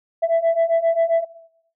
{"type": "beating tone pair", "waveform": "sine", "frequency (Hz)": [659.3, 666.8], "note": ["E5", "E5"], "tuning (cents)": [0, 20], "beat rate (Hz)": 7.5, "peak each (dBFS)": -16, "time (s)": [0.22, 1.25], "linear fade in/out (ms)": 20, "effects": ["noise-tail reverb RT60 0.7 s tail -18 dB re dry", "tanh soft clip ceiling -12 dBFS"]}